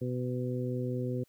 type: harmonic tone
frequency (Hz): 125.2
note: B2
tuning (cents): +24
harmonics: 1 / 2 / 3 / 4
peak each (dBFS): -33 / -36 / -38 / -39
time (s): 0.01-1.24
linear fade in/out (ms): 10
effects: white hiss -70 dBFS RMS until 1.28 s